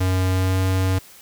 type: tone with pitch glide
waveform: square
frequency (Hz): 93 to 94.03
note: F#2 to F#2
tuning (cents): +9 to +28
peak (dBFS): -18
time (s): 0-0.99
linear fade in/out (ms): 10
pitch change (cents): +19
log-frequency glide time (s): 0.29-0.6
effects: white hiss -46 dBFS RMS until 1.21 s